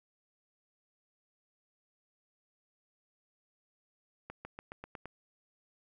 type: accelerating click train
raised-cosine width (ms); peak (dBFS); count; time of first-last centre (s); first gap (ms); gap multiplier
0.5; -28; 7; 4.3-5.056; 150; 0.93
effects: 11-bit